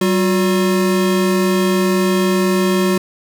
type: tone pair together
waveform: square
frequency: 191.01 / 361 Hz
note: G3 / F#4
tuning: -45 / -43 cents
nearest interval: major seventh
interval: 1102 cents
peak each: -16 / -17 dBFS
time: 0.01-2.98 s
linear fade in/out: 5 ms
effects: none